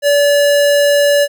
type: tone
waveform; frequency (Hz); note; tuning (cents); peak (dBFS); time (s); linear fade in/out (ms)
square; 575; D5; -37; -9; 0.02-1.28; 50
effects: none